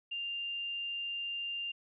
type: tone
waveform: sine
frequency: 2794 Hz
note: F7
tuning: in tune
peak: -35 dBFS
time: 0.11-1.72 s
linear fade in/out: 10 ms
effects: none